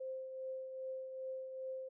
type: tone with tremolo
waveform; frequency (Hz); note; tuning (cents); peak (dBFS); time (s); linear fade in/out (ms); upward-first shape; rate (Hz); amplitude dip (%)
sine; 523.3; C5; 0; -39; 0-1.89; 10; triangle; 2.5; 50
effects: none